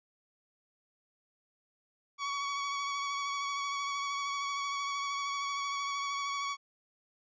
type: tone with vibrato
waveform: sawtooth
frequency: 1125 Hz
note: C#6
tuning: 25 cents sharp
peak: -29 dBFS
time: 2.18-6.57 s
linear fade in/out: 50 ms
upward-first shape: triangle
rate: 13 Hz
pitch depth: 23 cents each way
effects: resampled to 16000 Hz